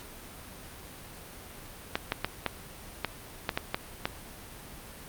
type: clicks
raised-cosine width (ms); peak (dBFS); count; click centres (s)
0.3; -11; 9; 1.955 / 2.121 / 2.246 / 2.463 / 3.047 / 3.492 / 3.575 / 3.745 / 4.055
effects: pink hiss -46 dBFS RMS until 5.08 s + Opus 48 kbps